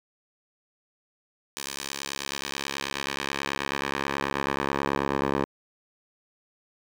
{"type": "tone with band-pass filter sweep", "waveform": "10% pulse", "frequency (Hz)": 69.3, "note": "C#2", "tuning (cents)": 0, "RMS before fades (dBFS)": -30, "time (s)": [1.57, 5.45], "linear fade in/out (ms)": 0, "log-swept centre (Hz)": [7100, 730], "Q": 0.73, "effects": []}